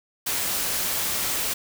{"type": "noise", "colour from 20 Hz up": "white", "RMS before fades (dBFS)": -26, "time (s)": [0.26, 1.54], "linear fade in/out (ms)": 10, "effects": []}